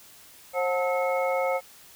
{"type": "tone cluster", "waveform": "sine", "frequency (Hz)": [534, 725, 885, 1292, 2178], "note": ["C5", "F#5", "A5", "E6", "C#7"], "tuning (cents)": [35, -35, 10, -35, -31], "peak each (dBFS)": [-25, -30, -33, -34, -33], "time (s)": [0.53, 1.61], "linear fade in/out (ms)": 50, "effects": ["white hiss -51 dBFS RMS until 1.95 s"]}